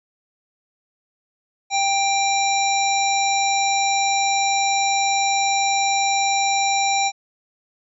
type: harmonic tone with a mistuned harmonic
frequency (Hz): 790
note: G5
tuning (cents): +13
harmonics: 1 / 3 / 5 / 7 / 9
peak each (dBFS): -19 / -24 / -26 / -27 / -29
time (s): 1.7-7.12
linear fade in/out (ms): 50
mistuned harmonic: 7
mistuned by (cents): +38
effects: none